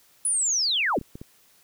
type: linear sweep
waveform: sine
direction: down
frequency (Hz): 10140 to 146.83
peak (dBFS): -21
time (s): 0.25-0.99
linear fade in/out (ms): 2
type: clicks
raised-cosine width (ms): 3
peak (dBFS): -25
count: 3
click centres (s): 1.013 / 1.155 / 1.215
effects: white hiss -59 dBFS RMS until 1.63 s